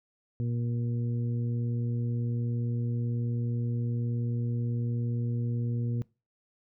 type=harmonic tone; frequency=118.8 Hz; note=A#2; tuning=33 cents sharp; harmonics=1 / 2 / 3 / 4; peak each=-28 / -36 / -45 / -46 dBFS; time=0.4-6.02 s; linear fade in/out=0 ms; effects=noise-tail reverb RT60 0.3 s tail -23 dB re dry